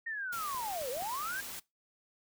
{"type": "linear two-way sweep", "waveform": "sine", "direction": "down then up", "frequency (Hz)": [1864.7, 471.8, 1650], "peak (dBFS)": -35, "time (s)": [0.06, 1.41], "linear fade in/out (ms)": 10, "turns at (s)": 0.9}
{"type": "noise", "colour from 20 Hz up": "white", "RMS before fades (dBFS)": -43, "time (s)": [0.32, 1.6], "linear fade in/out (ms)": 10}
{"type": "clicks", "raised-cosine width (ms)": 2, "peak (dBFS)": -38, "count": 4, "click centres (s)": [0.547, 0.816, 0.968, 1.023]}
{"effects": ["noise-tail reverb RT60 0.2 s tail -21 dB re dry"]}